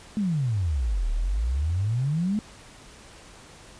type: exponential two-way sweep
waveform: sine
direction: down then up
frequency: 220 to 36.17 to 220 Hz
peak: -22 dBFS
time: 0.17-2.39 s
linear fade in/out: 0 ms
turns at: 1.11 s
effects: pink hiss -48 dBFS RMS until 3.79 s + resampled to 22050 Hz